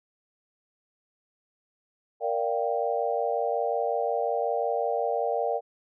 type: chord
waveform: sine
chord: G minor seventh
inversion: first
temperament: equal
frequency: 466.2 / 587.3 / 698.5 / 784 Hz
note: Bb4 / D5 / F5 / G5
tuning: 0 / 0 / 0 / 0 cents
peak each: -29 / -30 / -30 / -31 dBFS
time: 2.2-5.61 s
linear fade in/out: 50 ms
effects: none